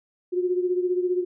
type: beating tone pair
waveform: sine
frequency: 358.9 / 373.9 Hz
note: F4 / F#4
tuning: +47 / +18 cents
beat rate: 15 Hz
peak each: -22 / -28 dBFS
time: 0.32-1.25 s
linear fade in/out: 20 ms
effects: none